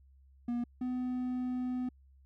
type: tone pair in turn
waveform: triangle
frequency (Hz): 240 / 251.3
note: B3 / B3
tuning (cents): -49 / +30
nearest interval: minor second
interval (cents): 79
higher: second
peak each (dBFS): -29 / -30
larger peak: first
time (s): 0.48-0.64 / 0.81-1.89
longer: second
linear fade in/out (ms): 5
effects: added 67 Hz sine -58 dBFS peak until 2.25 s